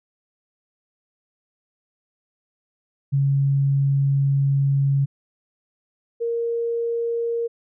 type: tone pair in turn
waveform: sine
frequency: 138.59 / 466.2 Hz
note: C#3 / A#4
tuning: 0 / 0 cents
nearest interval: octave + major sixth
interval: 2100 cents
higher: second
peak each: -16 / -21 dBFS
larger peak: first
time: 3.12-5.06 / 6.2-7.48 s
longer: first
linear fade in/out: 20 ms
effects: none